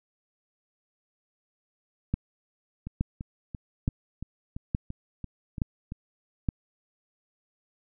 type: two click trains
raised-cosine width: 5 ms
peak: -13 / -23 dBFS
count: 6 / 10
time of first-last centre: 2.14-6.488 / 2.87-5.921 s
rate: 1.15 / 2.95 Hz
effects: none